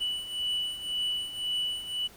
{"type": "beating tone pair", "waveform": "triangle", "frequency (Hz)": [2960, 2961.9], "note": ["F#7", "F#7"], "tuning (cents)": [0, 1], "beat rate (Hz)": 1.9, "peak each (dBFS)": [-34, -29], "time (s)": [0, 2.08], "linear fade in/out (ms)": 20, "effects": ["pink hiss -53 dBFS RMS until 2.16 s"]}